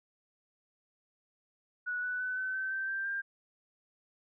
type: tone with pitch steps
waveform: sine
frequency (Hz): 1470 / 1487.1 / 1504.4 / 1521.8 / 1539.5 / 1557.4 / 1575.5 / 1593.8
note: F#6 / F#6 / F#6 / F#6 / G6 / G6 / G6 / G6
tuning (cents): -12 / +8 / +28 / +48 / -32 / -12 / +8 / +28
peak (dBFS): -32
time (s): 1.86-3.22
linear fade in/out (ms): 20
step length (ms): 170
effects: none